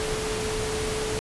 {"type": "tone in noise", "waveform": "sine", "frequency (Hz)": 433.8, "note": "A4", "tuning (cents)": -25, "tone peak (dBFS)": -29, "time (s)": [0, 1.19], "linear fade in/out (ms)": 0, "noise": "pink", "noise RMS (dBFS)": -30, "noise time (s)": [0, 1.19], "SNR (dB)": -2, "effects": ["resampled to 24000 Hz"]}